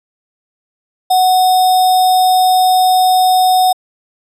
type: tone with sample-and-hold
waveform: sine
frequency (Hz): 740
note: F#5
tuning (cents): 0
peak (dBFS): -7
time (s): 1.1-3.73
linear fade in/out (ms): 10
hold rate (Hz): 4410
effects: resampled to 32000 Hz